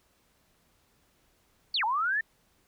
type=linear two-way sweep; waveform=sine; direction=down then up; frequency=4699 to 827 to 1825 Hz; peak=-25 dBFS; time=1.74-2.21 s; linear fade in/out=5 ms; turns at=1.84 s; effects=pink hiss -68 dBFS RMS until 2.67 s